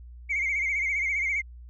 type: tone with vibrato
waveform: sine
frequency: 2189 Hz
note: C#7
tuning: 22 cents flat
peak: -23 dBFS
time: 0.29-1.42 s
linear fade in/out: 20 ms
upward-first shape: sine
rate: 15 Hz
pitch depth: 86 cents each way
effects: tanh soft clip ceiling -21 dBFS + added 60 Hz sine -42 dBFS peak until 1.69 s